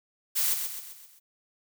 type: noise with echo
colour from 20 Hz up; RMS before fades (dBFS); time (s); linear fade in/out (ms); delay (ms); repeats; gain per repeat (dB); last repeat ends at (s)
blue; -26; 0.35-0.55; 20; 130; 5; -6; 1.2
effects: none